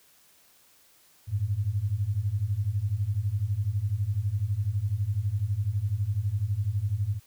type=beating tone pair; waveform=sine; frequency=95 / 107 Hz; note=F#2 / A2; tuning=+46 / -48 cents; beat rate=12 Hz; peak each=-29 / -27 dBFS; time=1.27-7.2 s; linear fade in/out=50 ms; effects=white hiss -60 dBFS RMS until 7.26 s